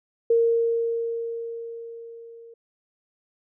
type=tone with level ramp; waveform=sine; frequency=462.4 Hz; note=A#4; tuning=14 cents flat; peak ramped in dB=-15 to -43 dBFS; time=0.3-2.54 s; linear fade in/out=5 ms; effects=none